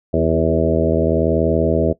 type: harmonic tone with a mistuned harmonic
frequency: 80.8 Hz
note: E2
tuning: 34 cents flat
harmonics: 1 / 2 / 3 / 4 / 5 / 6 / 7 / 8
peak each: -22 / -22 / -22 / -22 / -22 / -22 / -22 / -22 dBFS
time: 0.13-1.93 s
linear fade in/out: 10 ms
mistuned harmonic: 4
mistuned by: +33 cents
effects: noise-tail reverb RT60 0.1 s tail -17 dB re dry